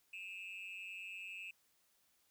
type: tone with amplitude modulation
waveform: triangle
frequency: 2601 Hz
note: E7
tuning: 24 cents flat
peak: -39 dBFS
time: 0.13-1.51 s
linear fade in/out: 5 ms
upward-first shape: sine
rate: 188 Hz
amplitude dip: 95%
effects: tanh soft clip ceiling -37 dBFS + white hiss -75 dBFS RMS until 2.3 s